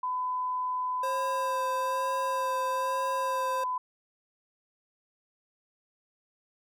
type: tone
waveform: sine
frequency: 1006 Hz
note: B5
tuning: 32 cents sharp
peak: -28 dBFS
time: 0.03-3.78 s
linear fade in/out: 5 ms
type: tone with vibrato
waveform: square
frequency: 531 Hz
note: C5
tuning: 25 cents sharp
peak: -33 dBFS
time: 1.03-3.64 s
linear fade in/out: 5 ms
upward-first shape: sine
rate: 1.1 Hz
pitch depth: 19 cents each way
effects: none